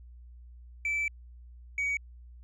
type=tone pair in turn; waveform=sine; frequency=2319 / 2257 Hz; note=D7 / C#7; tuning=-22 / +31 cents; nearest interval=unison; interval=47 cents; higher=first; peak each=-25 dBFS; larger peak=neither; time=0.85-1.08 / 1.78-1.97 s; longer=first; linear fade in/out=2 ms; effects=tanh soft clip ceiling -26 dBFS + added 60 Hz sine -47 dBFS peak until 2.43 s